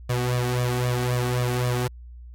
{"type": "tone with flanger", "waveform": "sawtooth", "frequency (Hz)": 123.47, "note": "B2", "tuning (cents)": 0, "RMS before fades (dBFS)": -24, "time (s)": [0.09, 1.88], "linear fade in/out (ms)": 10, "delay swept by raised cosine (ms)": [1.7, 2.69], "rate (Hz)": 3.8, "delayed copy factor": 0.9, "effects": ["added 60 Hz sine -39 dBFS peak until 2.34 s", "AAC 64 kbps"]}